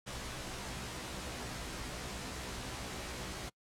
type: noise with comb filter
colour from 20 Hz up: pink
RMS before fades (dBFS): -42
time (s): 0.06-3.5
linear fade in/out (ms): 20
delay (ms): 16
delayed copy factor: +0.9
effects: noise-tail reverb RT60 0.1 s tail -25 dB re dry + low-pass 9000 Hz 12 dB/octave